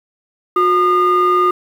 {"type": "tone pair together", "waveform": "sine", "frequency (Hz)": [361.5, 1218.2], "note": ["F#4", "D#6"], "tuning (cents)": [-40, -37], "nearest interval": "octave + major sixth", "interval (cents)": 2103, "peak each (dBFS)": [-13, -10], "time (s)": [0.56, 1.51], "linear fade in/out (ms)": 5, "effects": ["tanh soft clip ceiling -7 dBFS", "7-bit"]}